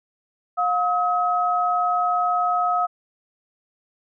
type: tone pair together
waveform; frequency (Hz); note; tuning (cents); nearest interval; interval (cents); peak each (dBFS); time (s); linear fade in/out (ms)
sine; 714 / 1275.9; F5 / D#6; +38 / +43; minor seventh; 1005; -21; 0.57-2.87; 20
effects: none